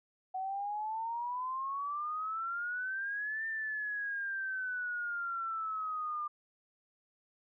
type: exponential two-way sweep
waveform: sine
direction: up then down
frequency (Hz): 745 to 1797 to 1195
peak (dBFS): -34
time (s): 0.34-6.28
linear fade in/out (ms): 10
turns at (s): 3.46
effects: none